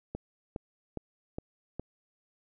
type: click train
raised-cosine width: 2 ms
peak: -22 dBFS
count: 5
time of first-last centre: 0.15-1.796 s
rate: 2.43 Hz
effects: none